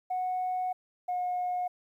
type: tone pair in turn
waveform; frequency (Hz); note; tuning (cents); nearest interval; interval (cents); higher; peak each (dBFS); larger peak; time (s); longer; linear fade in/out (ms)
sine; 736 / 721.7; F#5 / F#5; -9 / -43; unison; 34; first; -27; neither; 0.1-0.73 / 1.08-1.68; first; 10
effects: tanh soft clip ceiling -25 dBFS + 11-bit